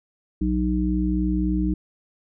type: harmonic tone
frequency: 61.8 Hz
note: B1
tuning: 2 cents sharp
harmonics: 1 / 3 / 5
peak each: -24 / -24 / -24 dBFS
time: 0.41-1.74 s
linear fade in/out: 5 ms
effects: none